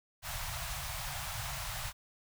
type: band-stop noise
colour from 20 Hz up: pink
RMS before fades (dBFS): -39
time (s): 0.22-1.93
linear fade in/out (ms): 50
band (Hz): 150 to 640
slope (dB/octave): 48
effects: none